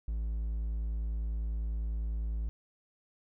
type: tone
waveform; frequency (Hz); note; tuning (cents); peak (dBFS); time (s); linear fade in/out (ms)
triangle; 55; A1; 0; -29; 0.08-2.49; 0
effects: none